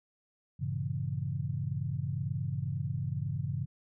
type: chord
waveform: sine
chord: G diminished seventh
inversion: none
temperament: equal with one note detuned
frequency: 98 / 116.54 / 138.59 / 167.02 Hz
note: G2 / Bb2 / Db3 / Fb3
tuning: 0 / 0 / 0 / +23 cents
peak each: -37 / -38 / -34 / -40 dBFS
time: 0.59-3.66 s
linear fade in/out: 20 ms
effects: none